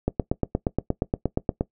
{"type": "click train", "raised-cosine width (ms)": 2, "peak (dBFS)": -8, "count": 14, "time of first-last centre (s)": [0.08, 1.609], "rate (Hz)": 8.5, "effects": ["noise-tail reverb RT60 0.1 s tail -19 dB re dry"]}